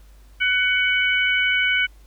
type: harmonic tone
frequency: 748 Hz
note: F#5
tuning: 19 cents sharp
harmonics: 2 / 3 / 4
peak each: -21 / -20 / -24 dBFS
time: 0.4-1.87 s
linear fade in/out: 20 ms
effects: added 50 Hz sine -45 dBFS peak until 2.06 s + pink hiss -58 dBFS RMS until 2.06 s